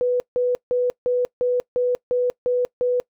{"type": "tone bursts", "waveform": "sine", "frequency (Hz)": 493.9, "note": "B4", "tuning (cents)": 0, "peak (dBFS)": -17, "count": 9, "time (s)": [0.01, 3], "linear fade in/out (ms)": 0, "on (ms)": 190, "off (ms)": 160, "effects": ["noise-tail reverb RT60 0.1 s tail -23 dB re dry"]}